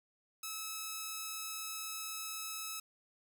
5% pulse tone, 1296 Hz, E6, 30 cents flat, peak -28 dBFS, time 0.43-2.8 s, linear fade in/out 5 ms, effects none

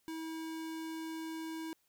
square tone, 322 Hz, E4, 41 cents flat, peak -40 dBFS, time 0.08-1.73 s, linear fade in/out 0 ms, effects white hiss -75 dBFS RMS until 1.88 s

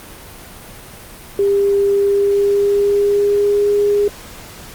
sine tone with pitch glide, 400 to 409.6 Hz, G4 to G#4, +35 to -24 cents, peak -11 dBFS, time 1.39-4.08 s, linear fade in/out 2 ms, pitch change +41 cents, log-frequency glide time 1.94-3.69 s, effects pink hiss -36 dBFS RMS until 4.74 s + Opus 32 kbps

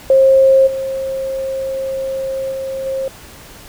sine tone with level steps, 534 Hz, C5, 35 cents sharp, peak -6 / -18 / -20 / -17 dBFS, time 0.1-3.08 s, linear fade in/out 2 ms, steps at 0.66 / 2.51 / 2.85 s, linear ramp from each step 20 ms, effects pink hiss -38 dBFS RMS until 3.68 s

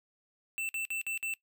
square tone bursts, 2670 Hz, E7, 22 cents sharp, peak -33 dBFS, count 5, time 0.58-1.338 s, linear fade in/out 0 ms, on 110 ms, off 52 ms, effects noise-tail reverb RT60 0.1 s tail -21 dB re dry

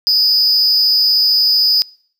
triangle tone with amplitude modulation, 4978 Hz, D#8, in tune, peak -5 dBFS, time 0.07-1.82 s, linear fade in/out 0 ms, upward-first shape sine, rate 267 Hz, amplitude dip 75%, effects noise-tail reverb RT60 0.6 s tail -25 dB re dry

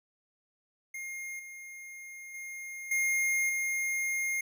square tone with level steps, 2130 Hz, C7, 30 cents sharp, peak -38 / -44 / -40 / -27 / -30 dBFS, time 0.94-4.41 s, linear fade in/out 5 ms, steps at 1.39 / 2.34 / 2.91 / 3.49 s, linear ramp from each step 5 ms, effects none

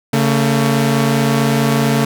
sawtooth tone pair together, 140.21 / 224.9 Hz, C#3 / A3, +20 / +38 cents, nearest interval minor sixth, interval 818 cents, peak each -11 / -11 dBFS, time 0.13-2.05 s, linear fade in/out 5 ms, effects none

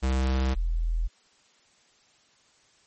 square / sine tone pair in turn, 65.41 / 41.21 Hz, C2 / E1, 0 / 0 cents, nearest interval minor sixth, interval 800 cents, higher first, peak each -23 dBFS, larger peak neither, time 0.02-0.55 / 0.55-1.08 s, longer neither, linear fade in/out 20 ms, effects white hiss -62 dBFS RMS until 2.86 s + MP3 32 kbps

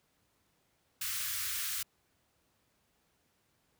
white band-stop noise, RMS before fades -36 dBFS, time 1.01-1.83 s, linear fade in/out 5 ms, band 110 to 1200 Hz, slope 48 dB/octave, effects pink hiss -74 dBFS RMS until 3.79 s + high-pass 60 Hz 12 dB/octave

